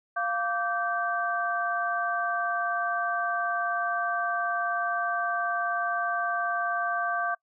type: tone cluster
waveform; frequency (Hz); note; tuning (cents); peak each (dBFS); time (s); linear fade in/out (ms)
sine; 697 / 1162 / 1557; F5 / D6 / G6; -4 / -19 / -12; -30; 0.16-7.35; 10
effects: noise-tail reverb RT60 0.1 s tail -25 dB re dry